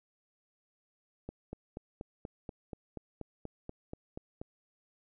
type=click train; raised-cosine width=2 ms; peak=-27 dBFS; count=14; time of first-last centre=1.29-4.415 s; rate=4.16 Hz; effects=none